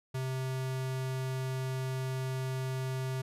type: tone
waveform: square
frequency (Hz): 130.81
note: C3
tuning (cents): 0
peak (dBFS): -33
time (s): 0.14-3.22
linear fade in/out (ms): 10
effects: resampled to 32000 Hz